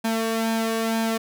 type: tone with flanger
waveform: sawtooth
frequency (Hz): 225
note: A3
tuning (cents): +39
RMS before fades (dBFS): -24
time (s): 0.04-1.18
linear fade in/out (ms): 10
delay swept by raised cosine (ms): 1.2 to 1.79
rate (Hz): 2.1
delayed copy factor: +0.6
effects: none